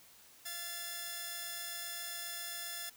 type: tone pair together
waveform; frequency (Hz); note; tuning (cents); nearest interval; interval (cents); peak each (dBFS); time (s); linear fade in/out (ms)
5% pulse; 688.5 / 1735; F5 / A6; -25 / -25; octave + major third; 1600; -36 / -30; 0.45-2.9; 10
effects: white hiss -60 dBFS RMS until 2.96 s